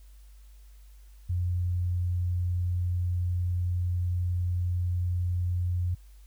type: tone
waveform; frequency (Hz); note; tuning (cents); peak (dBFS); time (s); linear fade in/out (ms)
sine; 88.9; F2; +31; -25; 1.29-5.95; 10
effects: added 50 Hz sine -48 dBFS peak until 6.26 s + white hiss -65 dBFS RMS until 6.26 s

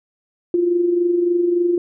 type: tone with amplitude modulation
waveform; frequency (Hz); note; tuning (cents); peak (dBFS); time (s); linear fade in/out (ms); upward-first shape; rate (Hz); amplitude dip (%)
sine; 349.2; F4; 0; -12; 0.54-1.78; 2; sine; 23.5; 50
effects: none

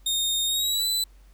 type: tone with pitch glide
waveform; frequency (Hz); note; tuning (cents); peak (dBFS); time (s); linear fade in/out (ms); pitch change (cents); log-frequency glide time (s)
sawtooth; 3685 to 3995; A#7 to B7; -21 to +19; -20; 0.06-1.04; 5; +140; 0.46-0.87
effects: added 47 Hz sine -49 dBFS peak until 1.33 s + pink hiss -63 dBFS RMS until 1.33 s

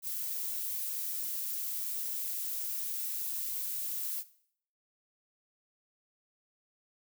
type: noise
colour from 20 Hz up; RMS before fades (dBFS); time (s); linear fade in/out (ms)
violet; -36; 0.02-4.24; 50
effects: noise-tail reverb RT60 0.6 s tail -17 dB re dry

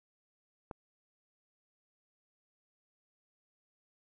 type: click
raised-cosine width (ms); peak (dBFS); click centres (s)
1; -27; 0.712
effects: none

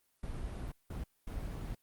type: noise bursts at uneven times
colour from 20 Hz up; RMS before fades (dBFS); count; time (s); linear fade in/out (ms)
brown; -40; 3; 0.23-0.72 / 0.9-1.04 / 1.27-1.75; 5
effects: white hiss -75 dBFS RMS until 1.82 s + Opus 32 kbps

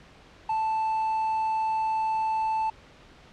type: tone with quantisation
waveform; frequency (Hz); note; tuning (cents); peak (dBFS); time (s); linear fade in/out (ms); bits
triangle; 880; A5; 0; -22; 0.49-2.7; 5; 8
effects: pink hiss -52 dBFS RMS until 3.32 s + low-pass 4000 Hz 12 dB/octave

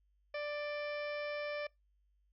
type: harmonic tone with a mistuned harmonic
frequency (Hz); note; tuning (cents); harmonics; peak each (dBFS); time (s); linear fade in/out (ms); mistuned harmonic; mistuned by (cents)
589; D5; +5; 1 / 2 / 3 / 4 / 5 / 6 / 7 / 8 / 9; -38 / -49 / -47 / -46 / -56 / -59 / -62 / -60 / -57; 0.34-1.67; 5; 5; +36
effects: noise-tail reverb RT60 0.2 s tail -25 dB re dry + added 50 Hz sine -70 dBFS peak until 2.32 s

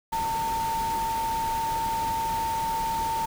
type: tone in noise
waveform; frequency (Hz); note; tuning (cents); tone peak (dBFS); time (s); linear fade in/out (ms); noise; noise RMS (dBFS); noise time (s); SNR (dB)
sine; 900; A5; +39; -25; 0.12-3.26; 10; pink; -36; 0.12-3.26; +8
effects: none

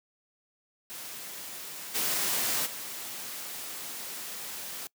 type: noise with level steps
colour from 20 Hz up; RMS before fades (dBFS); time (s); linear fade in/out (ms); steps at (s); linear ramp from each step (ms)
white; -41 / -29 / -39; 0.9-4.87; 0; 1.94 / 2.65; 20
effects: noise-tail reverb RT60 0.1 s tail -24 dB re dry + high-pass 150 Hz 12 dB/octave

